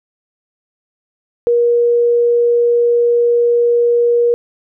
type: tone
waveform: sine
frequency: 475.6 Hz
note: A#4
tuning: 35 cents sharp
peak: -9 dBFS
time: 1.47-4.34 s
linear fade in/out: 0 ms
effects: none